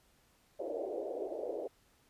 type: band-pass noise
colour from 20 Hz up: pink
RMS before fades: -39 dBFS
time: 0.59-1.68 s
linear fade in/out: 10 ms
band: 350 to 660 Hz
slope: 48 dB/octave
effects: pink hiss -69 dBFS RMS until 2.09 s + resampled to 32000 Hz